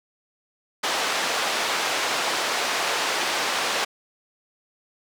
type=band-pass noise; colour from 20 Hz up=pink; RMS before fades=-25 dBFS; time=0.83-3.85 s; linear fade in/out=10 ms; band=600 to 5900 Hz; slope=12 dB/octave; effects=none